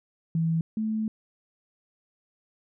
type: tone pair in turn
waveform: sine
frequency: 163.5 / 218.2 Hz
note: E3 / A3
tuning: -14 / -14 cents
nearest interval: perfect fourth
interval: 500 cents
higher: second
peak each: -22 / -25 dBFS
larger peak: first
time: 0.35-0.61 / 0.77-1.08 s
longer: second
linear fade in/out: 2 ms
effects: none